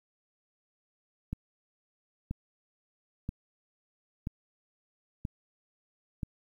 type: click train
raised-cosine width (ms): 5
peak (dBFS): -21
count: 6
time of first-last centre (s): 1.33-6.232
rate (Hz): 1.02
effects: 10-bit